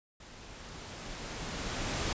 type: noise with level ramp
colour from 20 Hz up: pink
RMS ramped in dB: -51 to -32 dBFS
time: 0.2-2.13 s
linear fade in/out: 5 ms
effects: resampled to 16000 Hz